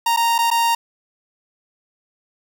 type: tone with dropouts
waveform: 45% pulse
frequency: 929 Hz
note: A#5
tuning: 6 cents flat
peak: -15 dBFS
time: 0.06-0.75 s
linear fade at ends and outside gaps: 5 ms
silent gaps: 0.164-0.171 / 0.382-0.387 / 0.504-0.512 s
effects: 9-bit